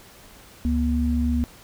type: tone pair together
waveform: sine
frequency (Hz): 71.5 / 240.8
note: D2 / B3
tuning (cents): -46 / -44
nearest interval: octave + major sixth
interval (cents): 2102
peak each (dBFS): -22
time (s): 0.65-1.44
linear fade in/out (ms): 0
effects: pink hiss -48 dBFS RMS until 1.63 s